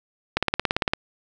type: click train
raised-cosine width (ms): 0.3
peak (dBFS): -4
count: 11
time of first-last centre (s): 0.37-0.935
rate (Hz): 17.7
effects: none